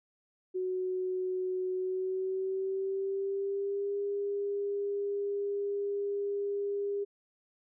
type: tone with pitch glide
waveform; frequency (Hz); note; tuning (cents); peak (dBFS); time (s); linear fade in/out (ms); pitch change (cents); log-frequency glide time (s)
sine; 370 to 403.5; F#4 to G#4; 0 to -50; -30; 0.54-7.05; 20; +150; 1.73-3.97
effects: none